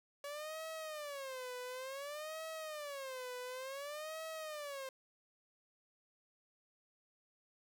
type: tone with vibrato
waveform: sawtooth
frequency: 565 Hz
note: C#5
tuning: 33 cents sharp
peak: -39 dBFS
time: 0.24-4.89 s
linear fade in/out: 2 ms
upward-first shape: sine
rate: 0.56 Hz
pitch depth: 220 cents each way
effects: none